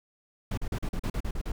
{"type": "noise bursts", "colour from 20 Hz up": "brown", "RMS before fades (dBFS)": -30, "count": 10, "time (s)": [0.51, 1.52], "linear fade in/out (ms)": 5, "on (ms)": 65, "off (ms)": 40, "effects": []}